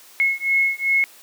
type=beating tone pair; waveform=sine; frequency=2175 / 2177.6 Hz; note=C#7 / C#7; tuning=-33 / -31 cents; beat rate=2.6 Hz; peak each=-20 dBFS; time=0.2-1.04 s; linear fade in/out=0 ms; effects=white hiss -47 dBFS RMS until 1.22 s + high-pass 300 Hz 12 dB/octave